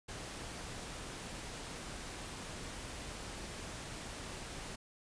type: noise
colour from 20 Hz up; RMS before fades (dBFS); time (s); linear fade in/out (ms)
pink; -45; 0.08-4.76; 10
effects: resampled to 22050 Hz